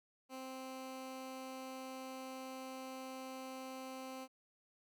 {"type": "tone", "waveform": "15% pulse", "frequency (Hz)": 261.6, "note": "C4", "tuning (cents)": 0, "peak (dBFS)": -39, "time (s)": [0.29, 4.28], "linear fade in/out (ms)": 50, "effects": []}